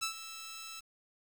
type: tone with ADSR envelope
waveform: 10% pulse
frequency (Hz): 1318.5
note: E6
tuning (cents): 0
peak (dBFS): -23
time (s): 0.01-0.81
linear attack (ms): 21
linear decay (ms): 98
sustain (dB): -13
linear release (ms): 17
effects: 9-bit